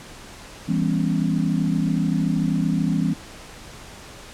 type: chord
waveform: sine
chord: C# half-diminished seventh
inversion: first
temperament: just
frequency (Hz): 166.31 / 199.57 / 249.5 / 277.2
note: E3 / G3 / B3 / C#4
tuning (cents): +16 / +31 / +18 / 0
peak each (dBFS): -22 / -24 / -26 / -26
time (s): 0.68-3.14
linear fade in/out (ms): 10
effects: pink hiss -41 dBFS RMS until 4.33 s + low-pass 9000 Hz 12 dB/octave